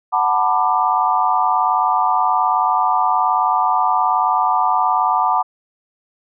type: chord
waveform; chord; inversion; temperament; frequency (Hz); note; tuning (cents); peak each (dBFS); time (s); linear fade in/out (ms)
sine; B minor seventh; second; just; 740.8 / 889 / 987.8 / 1185.3; F#5 / A5 / B5 / D6; +2 / +18 / 0 / +16; -19; 0.12-5.43; 20
effects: none